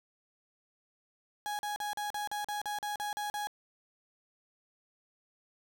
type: tone bursts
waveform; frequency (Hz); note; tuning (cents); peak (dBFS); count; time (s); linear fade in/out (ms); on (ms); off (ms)
35% pulse; 830.6; G#5; 0; -32; 12; 1.46-3.471; 0; 130; 41
effects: none